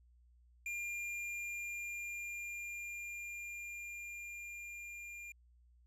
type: tone with level ramp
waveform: square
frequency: 2400 Hz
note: D7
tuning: 37 cents sharp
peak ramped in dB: -39 to -47 dBFS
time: 0.66-5.32 s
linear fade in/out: 2 ms
effects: added 60 Hz sine -63 dBFS peak until 5.86 s + low-pass 11000 Hz 12 dB/octave